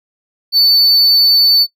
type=tone; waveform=triangle; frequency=4505 Hz; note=C#8; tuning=27 cents sharp; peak=-5 dBFS; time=0.52-1.67 s; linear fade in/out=50 ms; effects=noise-tail reverb RT60 0.1 s tail -24 dB re dry